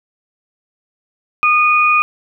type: tone pair together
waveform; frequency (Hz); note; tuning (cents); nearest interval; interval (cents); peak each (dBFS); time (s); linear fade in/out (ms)
sine; 1225.2 / 2466; D#6 / D#7; -27 / -16; octave; 1211; -12; 1.43-2.02; 0
effects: none